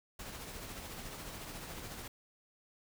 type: noise with tremolo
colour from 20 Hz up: pink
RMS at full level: -44 dBFS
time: 0.19-2.08 s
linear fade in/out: 5 ms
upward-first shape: triangle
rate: 14 Hz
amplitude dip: 40%
effects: none